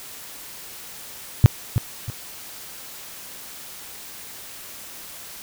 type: tone with echo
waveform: sine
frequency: 114.1 Hz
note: A#2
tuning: 37 cents flat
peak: -4 dBFS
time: 1.44-1.46 s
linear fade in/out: 0 ms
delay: 320 ms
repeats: 2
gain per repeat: -10 dB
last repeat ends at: 2.1 s
effects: white hiss -39 dBFS RMS until 5.42 s